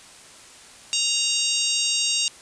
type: harmonic tone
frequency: 932.3 Hz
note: A#5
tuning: in tune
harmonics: 3 / 4 / 5 / 6 / 7 / 8 / 9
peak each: -26 / -27 / -28 / -29 / -29 / -30 / -31 dBFS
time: 0.93-2.28 s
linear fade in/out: 0 ms
effects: white hiss -46 dBFS RMS until 2.41 s + resampled to 22050 Hz